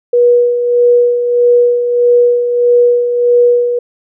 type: tone with tremolo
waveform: sine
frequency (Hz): 483.7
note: B4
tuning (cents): -36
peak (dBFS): -4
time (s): 0.13-3.79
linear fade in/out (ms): 5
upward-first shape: sine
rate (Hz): 1.6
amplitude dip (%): 55
effects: none